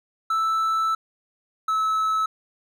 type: tone pair in turn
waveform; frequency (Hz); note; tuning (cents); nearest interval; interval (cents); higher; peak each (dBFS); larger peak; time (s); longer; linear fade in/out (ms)
triangle; 1318.5 / 1299.6; E6 / E6; 0 / -25; unison; 25; first; -18; neither; 0.3-0.95 / 1.68-2.26; first; 5
effects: none